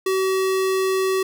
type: tone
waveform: square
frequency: 380 Hz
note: F#4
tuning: 46 cents sharp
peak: -19 dBFS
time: 0.06-1.23 s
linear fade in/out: 5 ms
effects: none